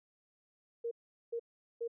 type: tone bursts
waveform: sine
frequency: 466.2 Hz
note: A#4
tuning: in tune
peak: -34 dBFS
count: 3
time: 0.84-1.879 s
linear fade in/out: 10 ms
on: 73 ms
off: 410 ms
effects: none